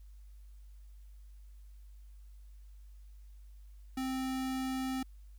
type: tone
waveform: square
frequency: 261.6 Hz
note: C4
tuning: in tune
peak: -34 dBFS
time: 3.97-5.03 s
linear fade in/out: 5 ms
effects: added 50 Hz sine -50 dBFS peak until 5.38 s + white hiss -74 dBFS RMS until 5.38 s